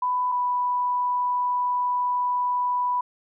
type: tone pair in turn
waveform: sine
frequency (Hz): 996 / 987.4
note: B5 / B5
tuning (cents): +14 / -1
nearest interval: unison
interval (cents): 15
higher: first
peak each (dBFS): -21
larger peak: neither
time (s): 0.02-0.32 / 0.32-3.01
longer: second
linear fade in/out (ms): 5
effects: none